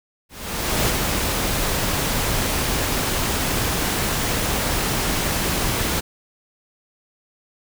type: noise with ADSR envelope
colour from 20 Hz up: pink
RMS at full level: -19 dBFS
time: 0.29-6.01 s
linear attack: 590 ms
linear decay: 36 ms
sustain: -3 dB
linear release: 19 ms
effects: none